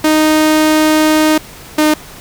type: tone pair in turn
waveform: sawtooth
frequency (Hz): 310 / 305.9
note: D#4 / D#4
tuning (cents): -6 / -29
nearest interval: unison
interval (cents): 23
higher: first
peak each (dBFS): -4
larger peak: neither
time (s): 0.04-1.38 / 1.78-1.94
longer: first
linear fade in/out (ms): 5
effects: pink hiss -34 dBFS RMS until 2.2 s